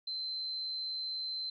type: tone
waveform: sine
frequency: 4088 Hz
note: C8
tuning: 41 cents flat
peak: -35 dBFS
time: 0.07-1.5 s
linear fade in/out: 5 ms
effects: none